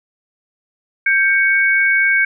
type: tone pair together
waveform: sine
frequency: 1576 / 2229 Hz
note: G6 / C#7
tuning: +9 / +9 cents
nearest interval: tritone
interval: 600 cents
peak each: -14 dBFS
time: 1.06-2.25 s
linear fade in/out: 5 ms
effects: none